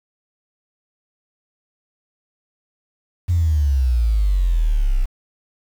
sine exponential sweep, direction down, 90 to 30.64 Hz, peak -13 dBFS, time 3.28-5.06 s, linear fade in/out 20 ms, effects tanh soft clip ceiling -9 dBFS + 7-bit

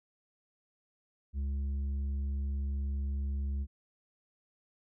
triangle tone with tanh clipping, 69.4 Hz, C#2, 3 cents sharp, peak -32 dBFS, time 1.33-3.67 s, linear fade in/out 50 ms, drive 10 dB, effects none

